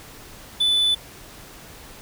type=tone; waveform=triangle; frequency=3491 Hz; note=A7; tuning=14 cents flat; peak=-15 dBFS; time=0.6-0.95 s; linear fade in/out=10 ms; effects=pink hiss -43 dBFS RMS until 2.01 s